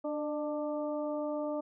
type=harmonic tone with a mistuned harmonic; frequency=295.5 Hz; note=D4; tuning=11 cents sharp; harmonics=1 / 2 / 3 / 4; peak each=-36 / -34 / -44 / -46 dBFS; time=0.04-1.61 s; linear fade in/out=10 ms; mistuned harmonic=2; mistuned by=+30 cents; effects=none